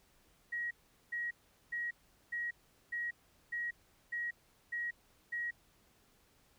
sine tone bursts, 1900 Hz, A#6, 33 cents sharp, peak -35 dBFS, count 9, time 0.52-5.51 s, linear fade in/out 10 ms, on 190 ms, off 410 ms, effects pink hiss -69 dBFS RMS until 6.58 s

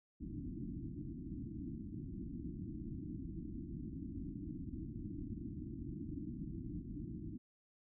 white low-pass noise, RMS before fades -45 dBFS, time 0.2-7.38 s, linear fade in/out 10 ms, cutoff 330 Hz, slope 96 dB/octave, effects none

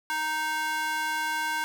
square tone with high-pass filter, 311.1 Hz, D#4, in tune, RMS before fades -29 dBFS, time 0.1-1.64 s, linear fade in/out 0 ms, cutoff 1200 Hz, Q 6.6, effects none

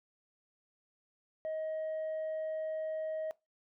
sine tone, 630 Hz, D#5, 21 cents sharp, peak -32 dBFS, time 1.45-3.31 s, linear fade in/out 0 ms, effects noise-tail reverb RT60 0.2 s tail -22 dB re dry + tanh soft clip ceiling -33 dBFS

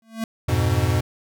square tone with exponential growth, 224.4 Hz, A3, 34 cents sharp, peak -22 dBFS, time 0.02-0.24 s, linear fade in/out 2 ms, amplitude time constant 46 ms
square chord, F diminished, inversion none, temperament equal, 87.31 / 103.83 / 123.47 Hz, F2 / Ab2 / Cb3, 0 / 0 / 0 cents, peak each -23 dBFS, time 0.48-1.01 s, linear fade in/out 10 ms
effects none

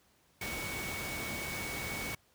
sine tone in noise, 2232 Hz, C#7, 11 cents sharp, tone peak -40 dBFS, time 0.41-2.15 s, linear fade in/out 5 ms, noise pink, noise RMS -39 dBFS, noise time 0.41-2.15 s, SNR -4 dB, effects pink hiss -68 dBFS RMS until 2.34 s + high-pass 60 Hz 12 dB/octave

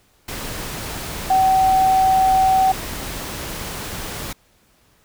sine tone in noise, 760 Hz, F#5, 46 cents sharp, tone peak -12 dBFS, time 1.3-2.72 s, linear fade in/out 5 ms, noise pink, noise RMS -29 dBFS, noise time 0.28-4.33 s, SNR +14 dB, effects pink hiss -58 dBFS RMS until 5.04 s

